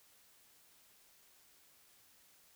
silence, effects white hiss -66 dBFS RMS until 2.55 s

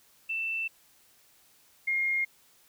sine tone pair in turn, 2667 / 2133 Hz, E7 / C7, +20 / +33 cents, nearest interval major third, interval 387 cents, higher first, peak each -29 / -25 dBFS, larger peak second, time 0.29-0.68 / 1.87-2.25 s, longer first, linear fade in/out 10 ms, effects white hiss -62 dBFS RMS until 2.68 s

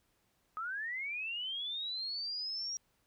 sine linear sweep, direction up, 1244.5 to 5700 Hz, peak -36 dBFS, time 0.57-2.77 s, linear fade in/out 0 ms, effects pink hiss -75 dBFS RMS until 3.06 s

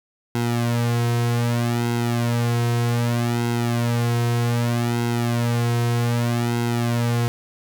sawtooth tone with flanger, 118.7 Hz, A#2, 32 cents sharp, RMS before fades -21 dBFS, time 0.35-7.28 s, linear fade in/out 0 ms, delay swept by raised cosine 1.7 to 3.5 ms, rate 0.64 Hz, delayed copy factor -0.85, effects none

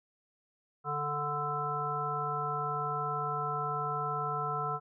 harmonic tone, 146.83 Hz, D3, in tune, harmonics 1 / 3 / 5 / 7 / 9, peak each -39 / -40 / -38 / -38 / -34 dBFS, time 0.84-4.8 s, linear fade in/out 50 ms, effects none

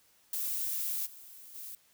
violet noise with level steps, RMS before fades -34 / -51 / -44 dBFS, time 0.33-1.75 s, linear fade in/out 2 ms, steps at 1.05 / 1.54 s, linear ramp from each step 20 ms, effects white hiss -66 dBFS RMS until 1.93 s

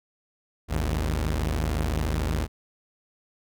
sawtooth tone pair together, 53.65 / 77.6 Hz, A1 / D#2, -43 / -4 cents, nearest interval tritone, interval 639 cents, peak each -23 dBFS, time 0.68-2.48 s, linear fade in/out 50 ms, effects none

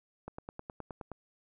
click train, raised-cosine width 1 ms, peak -27 dBFS, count 9, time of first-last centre 0.28-1.117 s, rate 9.56 Hz, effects none

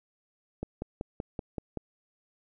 click train, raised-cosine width 2 ms, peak -20 dBFS, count 7, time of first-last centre 0.63-1.773 s, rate 5.25 Hz, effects none

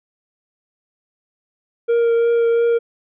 triangle tone with vibrato, 466.2 Hz, A#4, in tune, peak -11 dBFS, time 1.88-2.79 s, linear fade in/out 20 ms, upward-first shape triangle, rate 2.9 Hz, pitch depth 13 cents each way, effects resampled to 8000 Hz

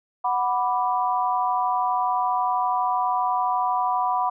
sine chord, B minor, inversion second, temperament equal, 740 / 987.8 / 1174.7 Hz, F#5 / B5 / D6, 0 / 0 / 0 cents, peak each -24 / -23 / -28 dBFS, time 0.24-4.3 s, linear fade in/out 10 ms, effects none

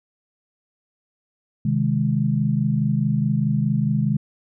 sine chord, Ab major, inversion first, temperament equal, 130.81 / 155.56 / 207.7 Hz, C3 / Eb3 / Ab3, 0 / 0 / 0 cents, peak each -22 dBFS, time 1.65-4.17 s, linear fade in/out 5 ms, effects none

